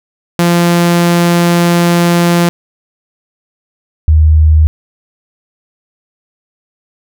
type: tone pair in turn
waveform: sawtooth / sine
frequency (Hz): 172.5 / 77.82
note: F3 / D#2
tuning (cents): -21 / +1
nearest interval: octave + major second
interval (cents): 1378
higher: first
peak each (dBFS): -3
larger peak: neither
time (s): 0.39-2.49 / 4.08-4.67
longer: first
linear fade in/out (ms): 0
effects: none